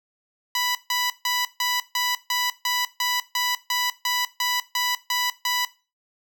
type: tone bursts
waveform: 10% pulse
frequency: 987.8 Hz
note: B5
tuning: in tune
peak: -13 dBFS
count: 15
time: 0.55-5.65 s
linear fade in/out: 2 ms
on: 200 ms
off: 150 ms
effects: noise-tail reverb RT60 0.3 s tail -17 dB re dry